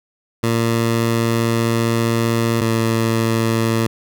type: tone pair in turn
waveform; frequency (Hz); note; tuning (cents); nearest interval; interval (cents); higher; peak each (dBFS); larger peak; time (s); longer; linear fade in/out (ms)
15% pulse; 115.3 / 113.45; A#2 / A#2; -19 / -47; unison; 28; first; -9; neither; 0.43-2.61 / 2.61-3.87; first; 5
effects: none